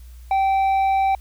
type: tone with tanh clipping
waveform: triangle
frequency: 776 Hz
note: G5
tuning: 18 cents flat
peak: -17 dBFS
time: 0.31-1.15 s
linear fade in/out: 2 ms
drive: 10 dB
effects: added 60 Hz sine -38 dBFS peak until 1.2 s + white hiss -56 dBFS RMS until 1.2 s